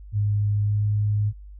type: tone with pitch glide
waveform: sine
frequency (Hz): 103.4 to 104.36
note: G#2 to G#2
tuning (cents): -7 to +9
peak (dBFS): -19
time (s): 0.12-1.33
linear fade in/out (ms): 50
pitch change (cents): +16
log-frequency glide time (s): 0.6-0.82
effects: added 50 Hz sine -39 dBFS peak until 1.59 s